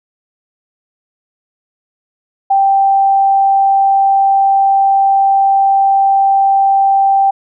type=tone; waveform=sine; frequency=784 Hz; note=G5; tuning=in tune; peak=-7 dBFS; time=2.5-7.31 s; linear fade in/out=10 ms; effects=none